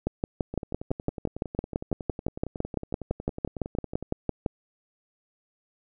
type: two click trains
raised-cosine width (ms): 2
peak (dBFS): -21 / -12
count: 39 / 27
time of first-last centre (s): 0.54-4.026 / 0.07-4.462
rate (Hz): 10.9 / 5.92
effects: none